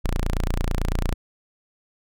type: tone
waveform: sawtooth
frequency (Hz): 29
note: A#0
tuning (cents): -8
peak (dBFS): -17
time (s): 0.04-1.14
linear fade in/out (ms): 10
effects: none